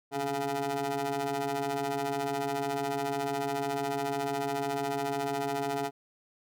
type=ring-modulated tone; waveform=25% pulse; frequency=138 Hz; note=C#3; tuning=7 cents flat; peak=-23 dBFS; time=0.11-5.91 s; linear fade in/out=50 ms; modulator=559 Hz; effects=none